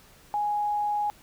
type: tone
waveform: sine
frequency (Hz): 830.6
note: G#5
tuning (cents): 0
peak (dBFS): -24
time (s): 0.34-1.1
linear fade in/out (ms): 0
effects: pink hiss -55 dBFS RMS until 1.22 s